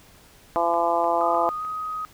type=harmonic tone; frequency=170 Hz; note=F3; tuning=46 cents flat; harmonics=2 / 3 / 4 / 5 / 6 / 7; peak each=-31 / -28 / -23 / -25 / -26 / -31 dBFS; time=0.56-1.49 s; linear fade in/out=0 ms
type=click train; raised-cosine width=0.5 ms; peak=-29 dBFS; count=4; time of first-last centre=0.74-1.649 s; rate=3.3 Hz
type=tone with pitch glide; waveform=sine; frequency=1236 to 1256.2 Hz; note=D#6 to D#6; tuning=-12 to +16 cents; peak=-27 dBFS; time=1.21-2.05 s; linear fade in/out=0 ms; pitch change=+28 cents; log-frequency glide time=1.57-1.63 s
effects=pink hiss -52 dBFS RMS until 2.13 s